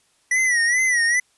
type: tone with vibrato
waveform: square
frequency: 1949 Hz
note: B6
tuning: 23 cents flat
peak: -17 dBFS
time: 0.31-1.2 s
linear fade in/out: 5 ms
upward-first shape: sine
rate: 2.4 Hz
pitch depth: 100 cents each way
effects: white hiss -62 dBFS RMS until 1.37 s + resampled to 24000 Hz